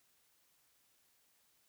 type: silence
effects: white hiss -73 dBFS RMS until 1.68 s